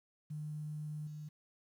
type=tone with level steps; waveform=sine; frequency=151.4 Hz; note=D#3; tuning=47 cents flat; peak=-39 / -43 dBFS; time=0.3-1.29 s; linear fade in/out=10 ms; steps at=1.07 s; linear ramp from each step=2 ms; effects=11-bit